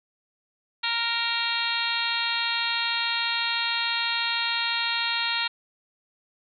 harmonic tone with a mistuned harmonic, 466.2 Hz, A#4, in tune, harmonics 2 / 3 / 4 / 5 / 6 / 7 / 8 / 9, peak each -33 / -33 / -33 / -33 / -32 / -33 / -31 / -31 dBFS, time 0.83-5.48 s, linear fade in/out 10 ms, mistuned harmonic 6, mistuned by -21 cents, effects none

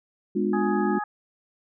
sine chord, G# diminished seventh, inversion none, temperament just, 207.7 / 249.2 / 299 / 358.8 Hz, G#3 / B3 / D4 / F4, 0 / +16 / +31 / +47 cents, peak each -25 / -31 / -29 / -26 dBFS, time 0.35-0.99 s, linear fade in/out 10 ms
harmonic tone, 417.6 Hz, G#4, 10 cents sharp, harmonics 2 / 3 / 4, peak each -29 / -33 / -35 dBFS, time 0.53-1.04 s, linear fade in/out 5 ms
effects none

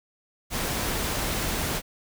pink noise, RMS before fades -28 dBFS, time 0.5-1.82 s, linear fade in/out 50 ms, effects none

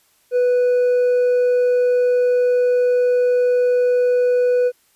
sine tone with hard clipping, 493.9 Hz, B4, in tune, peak -14 dBFS, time 0.31-4.72 s, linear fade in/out 50 ms, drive 2 dB, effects white hiss -59 dBFS RMS until 4.95 s + resampled to 32000 Hz

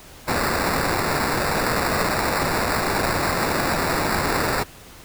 blue noise with sample-and-hold, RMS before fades -22 dBFS, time 0.27-4.64 s, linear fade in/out 20 ms, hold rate 3150 Hz, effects pink hiss -44 dBFS RMS until 5.04 s

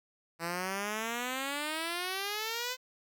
5% pulse exponential sweep, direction up, 164.81 to 514 Hz, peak -22 dBFS, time 0.39-2.77 s, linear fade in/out 50 ms, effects none

